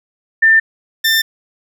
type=tone pair in turn; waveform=sine / 20% pulse; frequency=1791 / 1791 Hz; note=A6 / A6; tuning=+30 / +30 cents; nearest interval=unison; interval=0 cents; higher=neither; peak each=-6 dBFS; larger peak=neither; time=0.42-0.6 / 1.04-1.22 s; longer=neither; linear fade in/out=10 ms; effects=none